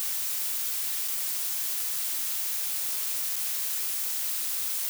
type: noise with dropouts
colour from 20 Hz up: blue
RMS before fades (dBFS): -30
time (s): 0-4.89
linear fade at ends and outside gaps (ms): 0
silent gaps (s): 1.078-1.082 / 3.358-3.364
effects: none